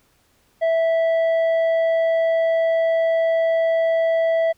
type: tone with tanh clipping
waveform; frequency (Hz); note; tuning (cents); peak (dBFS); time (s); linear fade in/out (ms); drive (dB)
triangle; 657; E5; -6; -17; 0.61-4.53; 20; 10
effects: pink hiss -61 dBFS RMS until 4.57 s